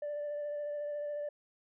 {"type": "tone with vibrato", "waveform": "sine", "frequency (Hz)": 587.3, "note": "D5", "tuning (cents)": 0, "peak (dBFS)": -33, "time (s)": [0.02, 1.29], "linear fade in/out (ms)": 5, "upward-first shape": "sine", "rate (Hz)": 14, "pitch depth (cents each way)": 16, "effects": ["tanh soft clip ceiling -33 dBFS"]}